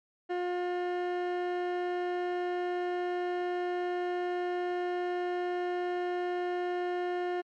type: tone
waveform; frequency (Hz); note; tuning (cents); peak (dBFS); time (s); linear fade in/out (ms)
30% pulse; 356.5; F4; +36; -27; 0.29-7.42; 20
effects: low-pass 2000 Hz 12 dB/octave + MP3 64 kbps